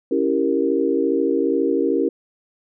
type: chord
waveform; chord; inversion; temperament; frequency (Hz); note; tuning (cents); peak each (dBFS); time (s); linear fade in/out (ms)
sine; C# diminished seventh; none; equal; 277.2 / 329.6 / 392 / 466.2; C#4 / E4 / G4 / Bb4; 0 / 0 / 0 / 0; -22; 0.11-2.09; 5
effects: none